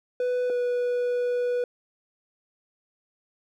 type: tone pair in turn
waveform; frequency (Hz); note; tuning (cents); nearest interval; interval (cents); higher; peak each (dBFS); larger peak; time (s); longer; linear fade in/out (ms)
triangle; 496.4 / 489.8; B4 / B4; +9 / -14; unison; 23; first; -21; neither; 0.2-0.5 / 0.5-1.64; second; 2
effects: none